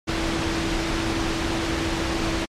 sine tone in noise, 329.6 Hz, E4, in tune, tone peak -27 dBFS, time 0.07-2.46 s, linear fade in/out 20 ms, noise pink, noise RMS -25 dBFS, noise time 0.07-2.46 s, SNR -5 dB, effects low-pass 5000 Hz 12 dB/octave + MP3 64 kbps

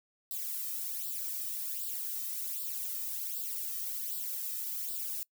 violet noise with flanger, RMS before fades -37 dBFS, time 0.31-5.23 s, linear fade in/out 0 ms, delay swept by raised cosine 0.23 to 1.63 ms, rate 1.3 Hz, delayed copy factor +0.7, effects noise-tail reverb RT60 0.1 s tail -24 dB re dry

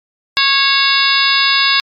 harmonic tone with a mistuned harmonic, 550 Hz, C#5, 14 cents flat, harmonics 2 / 3 / 4 / 5 / 6 / 7 / 8 / 9, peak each -18 / -18 / -18 / -18 / -18 / -18 / -18 / -18 dBFS, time 0.37-1.8 s, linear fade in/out 0 ms, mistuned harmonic 6, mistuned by +94 cents, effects MP3 96 kbps

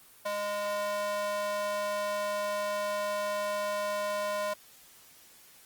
square tone with high-pass filter, 205.4 Hz, G#3, 19 cents flat, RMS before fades -32 dBFS, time 0.25-4.54 s, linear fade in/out 10 ms, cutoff 740 Hz, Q 5.2, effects white hiss -56 dBFS RMS until 5.65 s + Opus 24 kbps

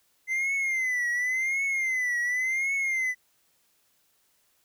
triangle tone with vibrato, 2055 Hz, C7, 32 cents flat, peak -23 dBFS, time 0.27-3.15 s, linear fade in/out 50 ms, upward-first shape triangle, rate 0.91 Hz, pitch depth 130 cents each way, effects white hiss -68 dBFS RMS until 4.64 s

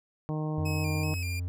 harmonic tone, 154.1 Hz, D#3, 16 cents flat, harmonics 1 / 2 / 3 / 4 / 5 / 6 / 7, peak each -30 / -36 / -40 / -42 / -44 / -46 / -47 dBFS, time 0.29-1.14 s, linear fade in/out 0 ms
triangle tone with pitch glide, 89.4 to 88.53 Hz, F2 to F2, +41 to +24 cents, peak -28 dBFS, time 0.58-1.48 s, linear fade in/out 0 ms, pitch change -17 cents, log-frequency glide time 1.16-1.23 s
sawtooth tone with vibrato, 2477 Hz, D#7, 8 cents flat, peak -33 dBFS, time 0.65-1.4 s, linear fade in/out 10 ms, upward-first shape square, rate 2.6 Hz, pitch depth 57 cents each way
effects none

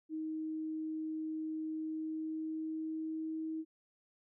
sine tone with pitch glide, 314.5 to 318.2 Hz, D#4 to D#4, +19 to +39 cents, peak -36 dBFS, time 0.09-3.65 s, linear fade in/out 50 ms, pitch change +20 cents, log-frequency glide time 1.69-3.51 s, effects none

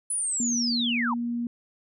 sine linear sweep, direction down, 10100 to 830.6 Hz, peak -25 dBFS, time 0.1-1.14 s, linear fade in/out 5 ms
sine tone, 237.5 Hz, A#3, 33 cents sharp, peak -26 dBFS, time 0.4-1.47 s, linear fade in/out 2 ms
effects none

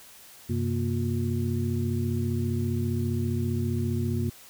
sine tone cluster, 94.5 / 129.5 / 234.5 / 358 Hz, F#2 / C3 / A#3 / F4, +37 / -17 / +11 / +43 cents, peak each -28 / -30 / -30 / -35 dBFS, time 0.49-4.3 s, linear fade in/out 10 ms, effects white hiss -50 dBFS RMS until 4.49 s

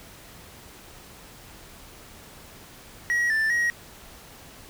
triangle tone with pitch steps, 1907 / 1770 / 1894 Hz, A#6 / A6 / A#6, +39 / +10 / +27 cents, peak -19 dBFS, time 3.1-3.7 s, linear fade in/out 0 ms, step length 200 ms, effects pink hiss -47 dBFS RMS until 4.69 s

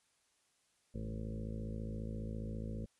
harmonic tone with a mistuned harmonic, 54.7 Hz, A1, 9 cents flat, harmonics 1 / 2 / 3 / 4 / 5 / 6 / 7 / 8 / 9 / 10, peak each -43 / -44 / -49 / -45 / -56 / -55 / -58 / -55 / -54 / -56 dBFS, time 0.94-2.86 s, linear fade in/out 10 ms, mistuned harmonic 3, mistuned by -38 cents, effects white hiss -75 dBFS RMS until 2.99 s + resampled to 24000 Hz

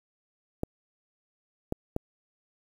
clicks, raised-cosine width 2 ms, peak -15 dBFS, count 3, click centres 0.634 / 1.724 / 1.964 s, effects 8-bit

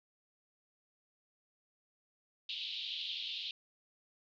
white band-pass noise, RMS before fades -41 dBFS, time 2.49-3.51 s, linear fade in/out 2 ms, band 2900 to 3900 Hz, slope 48 dB/octave, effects none

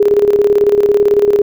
sine tone with tremolo, 410.1 Hz, G#4, 22 cents flat, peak -5 dBFS, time 0-1.42 s, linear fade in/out 5 ms, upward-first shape square, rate 18 Hz, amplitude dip 60%, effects none

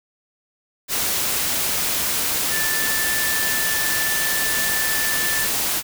sine tone in noise, 1760 Hz, A6, in tune, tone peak -24 dBFS, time 2.49-5.48 s, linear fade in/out 50 ms, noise white, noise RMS -22 dBFS, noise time 0.88-5.83 s, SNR -5 dB, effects none

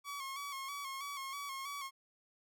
sawtooth tone with vibrato, 1108.7 Hz, C#6, in tune, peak -37 dBFS, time 0.04-1.91 s, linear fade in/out 50 ms, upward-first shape square, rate 3.1 Hz, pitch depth 46 cents each way, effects none

